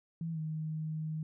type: tone with pitch glide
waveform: sine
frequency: 164.81 to 156.55 Hz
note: E3 to D#3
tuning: 0 to +11 cents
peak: -34 dBFS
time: 0.21-1.23 s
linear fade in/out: 2 ms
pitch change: -89 cents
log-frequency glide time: 0.32-0.39 s
effects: none